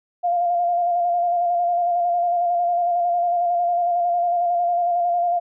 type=tone with vibrato; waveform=sine; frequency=698.5 Hz; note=F5; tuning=in tune; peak=-17 dBFS; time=0.23-5.4 s; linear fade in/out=20 ms; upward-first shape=square; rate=11 Hz; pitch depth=24 cents each way; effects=none